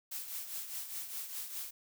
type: noise with tremolo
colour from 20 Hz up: blue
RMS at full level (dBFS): -39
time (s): 0.11-1.71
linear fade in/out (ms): 10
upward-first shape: triangle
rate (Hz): 4.9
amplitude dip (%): 65
effects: none